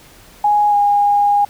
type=tone with pitch glide; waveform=sine; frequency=830.6 to 816.8 Hz; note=G#5 to G#5; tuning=0 to -29 cents; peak=-10 dBFS; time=0.44-1.45 s; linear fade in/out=5 ms; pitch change=-29 cents; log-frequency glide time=0.7-0.75 s; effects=pink hiss -44 dBFS RMS until 1.49 s